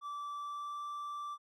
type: tone with pitch glide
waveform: triangle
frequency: 1162 to 1170.1 Hz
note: D6 to D6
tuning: -19 to -7 cents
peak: -37 dBFS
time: 0.01-1.38 s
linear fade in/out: 50 ms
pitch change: +12 cents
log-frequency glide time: 0.37-0.84 s
effects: none